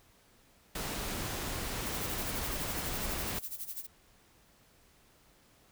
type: noise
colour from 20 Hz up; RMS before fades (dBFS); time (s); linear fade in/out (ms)
pink; -37; 0.75-3.39; 5
type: noise with tremolo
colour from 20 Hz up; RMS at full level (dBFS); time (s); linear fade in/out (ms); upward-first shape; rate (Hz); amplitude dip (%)
violet; -38; 1.85-3.87; 20; sine; 12; 80
effects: pink hiss -64 dBFS RMS until 5.71 s